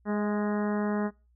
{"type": "harmonic tone with a mistuned harmonic", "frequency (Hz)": 207.7, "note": "G#3", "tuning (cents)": 0, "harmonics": [1, 2, 3, 4, 5, 6, 7, 8, 9], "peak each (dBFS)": [-27, -33, -37, -39, -41, -43, -44, -45, -46], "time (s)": [0.05, 1.11], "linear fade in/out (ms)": 50, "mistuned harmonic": 3, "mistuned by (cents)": 22, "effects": ["noise-tail reverb RT60 0.3 s tail -24 dB re dry", "added 60 Hz sine -61 dBFS peak until 1.35 s"]}